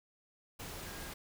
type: tone in noise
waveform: sine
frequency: 1625 Hz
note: G#6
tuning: 38 cents flat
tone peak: -53 dBFS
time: 0.86-1.1 s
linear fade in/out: 10 ms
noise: pink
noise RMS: -45 dBFS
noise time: 0.59-1.14 s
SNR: -11 dB
effects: none